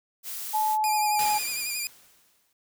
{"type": "noise", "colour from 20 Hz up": "blue", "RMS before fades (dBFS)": -35, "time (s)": [0.23, 0.78], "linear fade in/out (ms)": 50}
{"type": "tone with pitch glide", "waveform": "sine", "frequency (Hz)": [862, 843.3], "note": ["A5", "G#5"], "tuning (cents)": [-36, 26], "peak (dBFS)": -22, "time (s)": [0.53, 1.39], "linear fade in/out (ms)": 20, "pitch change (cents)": -38, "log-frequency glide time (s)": [0.79, 1.1]}
{"type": "tone with vibrato", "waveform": "10% pulse", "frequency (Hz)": 2419, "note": "D#7", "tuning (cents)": -49, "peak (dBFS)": -20, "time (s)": [0.84, 1.87], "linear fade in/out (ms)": 0, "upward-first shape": "sine", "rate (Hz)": 11, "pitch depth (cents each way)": 42}
{"type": "noise with exponential decay", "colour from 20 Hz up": "white", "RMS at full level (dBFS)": -31, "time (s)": [1.19, 2.53], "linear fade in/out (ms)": 2, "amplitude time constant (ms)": 290}
{"effects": []}